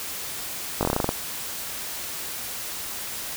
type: slowing click train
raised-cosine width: 1 ms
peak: -8 dBFS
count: 10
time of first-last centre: 0.81-1.091 s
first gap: 19 ms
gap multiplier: 1.12
effects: white hiss -33 dBFS RMS until 3.36 s